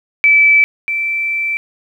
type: tone pair in turn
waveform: sine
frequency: 2311 / 2332 Hz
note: D7 / D7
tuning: -28 / -13 cents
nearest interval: unison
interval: 15 cents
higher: second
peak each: -6 / -15 dBFS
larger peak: first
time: 0.24-0.64 / 0.88-1.57 s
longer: second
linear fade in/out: 0 ms
effects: 8-bit